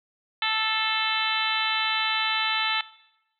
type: harmonic tone with a mistuned harmonic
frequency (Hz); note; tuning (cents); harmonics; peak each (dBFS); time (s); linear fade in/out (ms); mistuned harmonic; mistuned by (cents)
439.9; A4; 0; 2 / 3 / 4 / 5 / 6 / 7 / 8 / 9; -31 / -31 / -31 / -31 / -31 / -31 / -31 / -31; 0.42-2.81; 2; 5; -28
effects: noise-tail reverb RT60 0.9 s tail -19 dB re dry